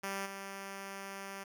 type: tone with level steps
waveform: 5% pulse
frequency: 196 Hz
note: G3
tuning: in tune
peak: -25 / -31 dBFS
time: 0.03-1.44 s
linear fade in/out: 10 ms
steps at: 0.25 s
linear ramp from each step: 20 ms
effects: none